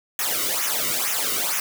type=noise with flanger; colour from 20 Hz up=white; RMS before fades=-24 dBFS; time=0.19-1.6 s; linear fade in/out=2 ms; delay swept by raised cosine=0.22 to 1.22 ms; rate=2.2 Hz; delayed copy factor=-0.85; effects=none